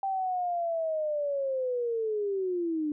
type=linear sweep; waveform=sine; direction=down; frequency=784 to 293.7 Hz; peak=-27 dBFS; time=0.03-2.92 s; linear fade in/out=2 ms; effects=none